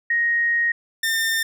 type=tone pair in turn; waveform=sine / sawtooth; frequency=1873 / 1805.6 Hz; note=A#6 / A6; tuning=+8 / +44 cents; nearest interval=minor second; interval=64 cents; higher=first; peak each=-17 / -16 dBFS; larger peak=second; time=0.1-0.72 / 1.03-1.43 s; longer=first; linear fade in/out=5 ms; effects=none

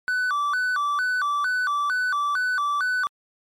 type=tone with vibrato; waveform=triangle; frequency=1318.5 Hz; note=E6; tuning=in tune; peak=-19 dBFS; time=0.08-3.07 s; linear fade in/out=0 ms; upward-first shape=square; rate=2.2 Hz; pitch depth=220 cents each way; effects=MP3 96 kbps

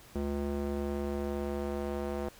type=tone with band-pass filter sweep; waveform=square; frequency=71 Hz; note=C#2; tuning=42 cents sharp; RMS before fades=-34 dBFS; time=0.15-2.29 s; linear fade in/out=5 ms; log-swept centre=320 to 520 Hz; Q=1.1; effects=pink hiss -55 dBFS RMS until 2.39 s

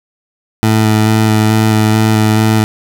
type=tone with vibrato; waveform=20% pulse; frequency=109 Hz; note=A2; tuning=16 cents flat; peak=-3 dBFS; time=0.63-2.64 s; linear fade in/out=0 ms; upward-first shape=square; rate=2.3 Hz; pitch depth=12 cents each way; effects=none

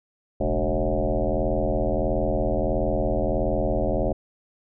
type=tone with frequency modulation; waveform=sine; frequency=293.7 Hz; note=D4; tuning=in tune; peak=-20 dBFS; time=0.4-4.13 s; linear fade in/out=10 ms; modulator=81.5 Hz; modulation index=4.7; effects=none

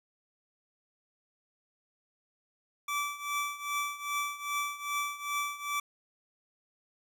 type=tone with tremolo; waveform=25% pulse; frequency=1160 Hz; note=D6; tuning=22 cents flat; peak=-25 dBFS; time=2.88-5.8 s; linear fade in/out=5 ms; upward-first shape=triangle; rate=2.5 Hz; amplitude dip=85%; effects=none

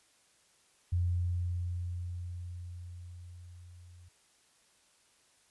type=tone with level ramp; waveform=sine; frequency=88.1 Hz; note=F2; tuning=16 cents sharp; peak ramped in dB=-26 to -52 dBFS; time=0.92-4.09 s; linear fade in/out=10 ms; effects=white hiss -67 dBFS RMS until 5.5 s + resampled to 24000 Hz

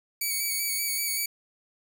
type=tone with vibrato; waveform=5% pulse; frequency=2264 Hz; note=C#7; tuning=36 cents sharp; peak=-17 dBFS; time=0.21-1.26 s; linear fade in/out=5 ms; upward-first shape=square; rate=5.2 Hz; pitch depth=24 cents each way; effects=none

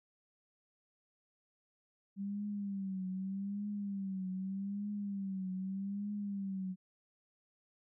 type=tone with vibrato; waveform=sine; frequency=196 Hz; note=G3; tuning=in tune; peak=-36 dBFS; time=2.16-6.76 s; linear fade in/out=50 ms; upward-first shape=triangle; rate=0.82 Hz; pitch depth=100 cents each way; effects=none

